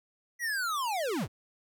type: linear sweep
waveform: square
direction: down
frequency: 1970 to 61.74 Hz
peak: -30 dBFS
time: 0.39-1.28 s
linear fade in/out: 50 ms
effects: none